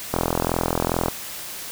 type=click train; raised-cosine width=1 ms; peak=-6 dBFS; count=41; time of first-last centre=0.14-1.083 s; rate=42.4 Hz; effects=white hiss -34 dBFS RMS until 1.71 s